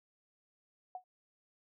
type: tone with exponential decay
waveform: sine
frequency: 736 Hz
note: F#5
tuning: 9 cents flat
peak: -36 dBFS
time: 0.95-1.04 s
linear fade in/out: 2 ms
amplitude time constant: 19 ms
effects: none